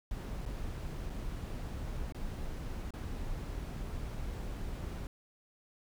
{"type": "noise with dropouts", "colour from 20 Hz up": "brown", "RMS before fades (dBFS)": -39, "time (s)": [0.11, 5.07], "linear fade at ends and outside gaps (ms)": 1, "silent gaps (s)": [[0.454, 0.461], [1.097, 1.101], [2.123, 2.146], [2.906, 2.937]], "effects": []}